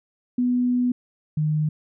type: tone pair in turn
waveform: sine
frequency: 247.1 / 153.03 Hz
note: B3 / D#3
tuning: +1 / -28 cents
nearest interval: minor sixth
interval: 829 cents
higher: first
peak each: -18 / -19 dBFS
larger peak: first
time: 0.38-0.92 / 1.37-1.69 s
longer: first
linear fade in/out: 5 ms
effects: none